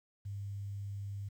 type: tone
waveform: sine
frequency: 100.1 Hz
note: G2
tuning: 37 cents sharp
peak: -38 dBFS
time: 0.25-1.29 s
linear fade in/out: 10 ms
effects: 11-bit